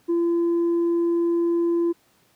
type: tone with tanh clipping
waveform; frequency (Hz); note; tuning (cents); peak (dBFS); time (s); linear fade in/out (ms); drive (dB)
sine; 340.4; F4; -44; -19; 0.08-1.93; 20; 1
effects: pink hiss -61 dBFS RMS until 2.35 s + high-pass 100 Hz 12 dB/octave